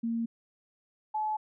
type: tone pair in turn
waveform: sine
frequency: 230.3 / 858.8 Hz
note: A#3 / A5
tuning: -21 / -42 cents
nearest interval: octave + major seventh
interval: 2279 cents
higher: second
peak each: -28 dBFS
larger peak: neither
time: 0.03-0.26 / 1.14-1.37 s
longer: neither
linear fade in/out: 10 ms
effects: none